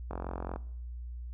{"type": "click train", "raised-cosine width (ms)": 1, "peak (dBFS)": -23, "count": 21, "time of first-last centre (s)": [0.11, 0.56], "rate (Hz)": 44.4, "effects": ["noise-tail reverb RT60 0.7 s tail -21 dB re dry", "added 60 Hz sine -38 dBFS peak until 1.33 s"]}